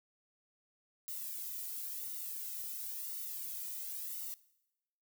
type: noise with flanger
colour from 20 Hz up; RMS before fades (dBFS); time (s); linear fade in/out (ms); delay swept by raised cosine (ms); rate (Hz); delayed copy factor
violet; -42; 1.08-4.34; 0; 1.2 to 1.84; 0.96; -0.9
effects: noise-tail reverb RT60 0.9 s tail -20 dB re dry